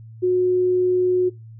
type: tone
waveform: sine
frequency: 364.4 Hz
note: F#4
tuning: 26 cents flat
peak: -15 dBFS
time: 0.22-1.3 s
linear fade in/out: 20 ms
effects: noise-tail reverb RT60 0.2 s tail -21 dB re dry + added 112 Hz sine -38 dBFS peak until 1.59 s